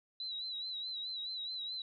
sine tone with vibrato, 3951 Hz, B7, in tune, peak -38 dBFS, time 0.2-1.82 s, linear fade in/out 2 ms, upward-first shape sine, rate 4.7 Hz, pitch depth 64 cents each way, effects none

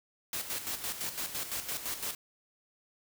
white noise with tremolo, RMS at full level -35 dBFS, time 0.33-2.15 s, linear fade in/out 2 ms, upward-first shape square, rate 5.9 Hz, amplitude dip 60%, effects none

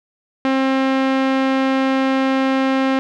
sawtooth tone with low-pass filter, 266.2 Hz, C4, 30 cents sharp, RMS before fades -17 dBFS, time 0.45-2.99 s, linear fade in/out 0 ms, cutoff 2800 Hz, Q 0.86, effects none

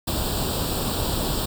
pink noise with comb filter, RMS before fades -25 dBFS, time 0.07-1.46 s, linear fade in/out 10 ms, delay 0.24 ms, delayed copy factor +0.8, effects none

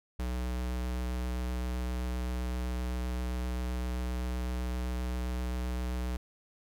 square tone with vibrato, 61.8 Hz, B1, 2 cents sharp, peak -32 dBFS, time 0.19-6.17 s, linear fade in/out 5 ms, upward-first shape square, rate 7.7 Hz, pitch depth 8 cents each way, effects none

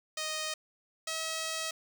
5% pulse tone pair in turn, 622.3 / 642 Hz, D#5 / E5, 0 / -46 cents, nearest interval minor second, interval 54 cents, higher second, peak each -22 dBFS, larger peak neither, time 0.17-0.54 / 1.07-1.71 s, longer second, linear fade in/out 5 ms, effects none

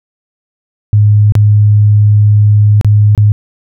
sine tone with dropouts, 104.6 Hz, G#2, 13 cents sharp, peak -3 dBFS, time 0.93-3.32 s, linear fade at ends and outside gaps 0 ms, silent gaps 1.322-1.353 / 2.812-2.846 / 3.15-3.177 s, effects none

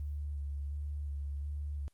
sine tone with vibrato, 72 Hz, D2, 34 cents flat, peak -35 dBFS, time 0-1.88 s, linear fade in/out 0 ms, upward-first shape square, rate 1.4 Hz, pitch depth 23 cents each way, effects white hiss -75 dBFS RMS until 1.93 s + Opus 24 kbps

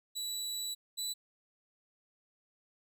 25% pulse tone pair in turn, 3938 / 3965 Hz, B7 / B7, -6 / +6 cents, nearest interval unison, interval 12 cents, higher second, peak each -32 / -31 dBFS, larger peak second, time 0.15-0.75 / 0.97-1.14 s, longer first, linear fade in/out 20 ms, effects none

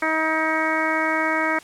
harmonic tone, 316.9 Hz, D#4, 32 cents sharp, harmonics 1 / 2 / 3 / 4 / 5 / 6 / 7, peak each -27 / -27 / -27 / -27 / -27 / -27 / -27 dBFS, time 0.02-1.59 s, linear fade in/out 5 ms, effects white hiss -46 dBFS RMS until 1.63 s + low-pass 8000 Hz 12 dB/octave

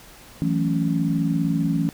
sine chord, F# minor seventh, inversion third, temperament equal, 164.81 / 185 / 220 / 277.2 Hz, E3 / F#3 / A3 / C#4, 0 / 0 / 0 / 0 cents, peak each -22 / -28 / -27 / -24 dBFS, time 0.42-1.89 s, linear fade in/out 0 ms, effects pink hiss -46 dBFS RMS until 1.93 s

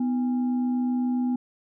sine tone with frequency modulation, 249.2 Hz, B3, 16 cents sharp, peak -22 dBFS, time 0-1.36 s, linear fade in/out 5 ms, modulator 566 Hz, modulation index 0.27, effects none

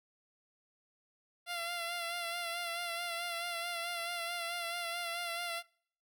10% pulse tone with vibrato, 688 Hz, F5, 26 cents flat, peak -28 dBFS, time 1.46-5.63 s, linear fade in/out 50 ms, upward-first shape sine, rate 4.6 Hz, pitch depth 35 cents each way, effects noise-tail reverb RT60 0.6 s tail -26 dB re dry

